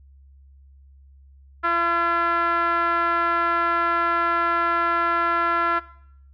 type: tone with low-pass filter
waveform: 5% pulse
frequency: 340 Hz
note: F4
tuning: 46 cents flat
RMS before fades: -21 dBFS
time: 1.63-5.8 s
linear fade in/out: 20 ms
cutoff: 1400 Hz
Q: 4.3
effects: noise-tail reverb RT60 0.7 s tail -20 dB re dry + added 68 Hz sine -47 dBFS peak until 6.33 s